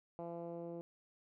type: tone with low-pass filter sweep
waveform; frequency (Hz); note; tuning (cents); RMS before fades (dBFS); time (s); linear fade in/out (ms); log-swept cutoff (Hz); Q
10% pulse; 170; F3; -46; -45; 0.19-0.81; 0; 700 to 440; 1.8
effects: none